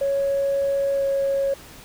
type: tone with pitch glide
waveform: sine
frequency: 554.4 to 550.3 Hz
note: C#5 to C#5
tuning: 0 to -13 cents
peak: -18 dBFS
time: 0.01-1.54 s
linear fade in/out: 5 ms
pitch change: -13 cents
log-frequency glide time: 0.93-1.04 s
effects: tanh soft clip ceiling -15 dBFS + pink hiss -44 dBFS RMS until 1.84 s